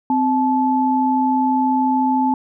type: tone pair together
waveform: sine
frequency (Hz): 259.5 / 867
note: C4 / A5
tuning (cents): -14 / -26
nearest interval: octave + major sixth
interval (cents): 2088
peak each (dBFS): -17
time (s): 0.1-2.34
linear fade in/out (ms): 2
effects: none